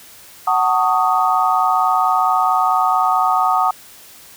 sine chord, D# half-diminished seventh, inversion first, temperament just, 746.7 / 896 / 1120.1 / 1244.5 Hz, F#5 / A5 / C#6 / D#6, +16 / +31 / +18 / 0 cents, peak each -17 / -20 / -21 / -17 dBFS, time 0.47-3.71 s, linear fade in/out 5 ms, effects white hiss -42 dBFS RMS until 4.36 s

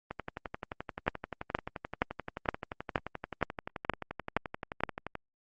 two click trains, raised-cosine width 0.5 ms, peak -10 / -21 dBFS, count 9 / 59, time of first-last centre 1.08-4.836 / 0.11-5.153 s, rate 2.13 / 11.5 Hz, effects Opus 32 kbps

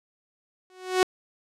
sawtooth tone with exponential growth, 370.1 Hz, F#4, in tune, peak -12 dBFS, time 0.7-1.03 s, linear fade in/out 1 ms, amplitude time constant 70 ms, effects low-pass 9000 Hz 12 dB/octave

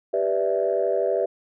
sine chord, E minor seventh, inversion first, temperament equal, 392 / 493.9 / 587.3 / 659.3 Hz, G4 / B4 / D5 / E5, 0 / 0 / 0 / 0 cents, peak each -25 dBFS, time 0.13-1.26 s, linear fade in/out 10 ms, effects tanh soft clip ceiling -11 dBFS

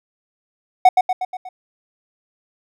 triangle tone with echo, 740 Hz, F#5, in tune, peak -3 dBFS, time 0.85-0.89 s, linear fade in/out 5 ms, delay 120 ms, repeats 5, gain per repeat -5 dB, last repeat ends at 1.49 s, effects none

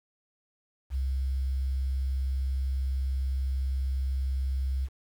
sine tone, 66.2 Hz, C2, 21 cents sharp, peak -26 dBFS, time 0.9-4.89 s, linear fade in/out 50 ms, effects 9-bit

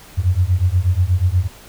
sine beating tone pair, 86.7 / 95 Hz, F2 / F#2, -12 / +46 cents, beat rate 8.3 Hz, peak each -16 dBFS, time 0.17-1.48 s, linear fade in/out 20 ms, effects pink hiss -42 dBFS RMS until 1.68 s

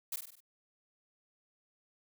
blue noise with echo, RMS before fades -37 dBFS, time 0.12-0.16 s, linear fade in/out 5 ms, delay 49 ms, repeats 5, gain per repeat -5 dB, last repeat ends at 0.405 s, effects none

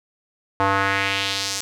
square tone with band-pass filter sweep, 98 Hz, G2, in tune, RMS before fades -22 dBFS, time 0.6-1.61 s, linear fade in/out 0 ms, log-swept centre 980 to 6600 Hz, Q 1.8, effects none

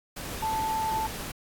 sine tone in noise, 880 Hz, A5, in tune, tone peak -26 dBFS, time 0.42-1.07 s, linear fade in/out 10 ms, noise pink, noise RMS -37 dBFS, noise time 0.16-1.32 s, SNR +8 dB, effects AAC 64 kbps

